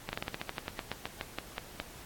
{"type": "slowing click train", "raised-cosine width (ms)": 0.3, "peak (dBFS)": -18, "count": 17, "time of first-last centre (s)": [0.09, 1.8], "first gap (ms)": 40, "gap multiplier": 1.12, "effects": ["pink hiss -50 dBFS RMS until 2.05 s", "AAC 64 kbps"]}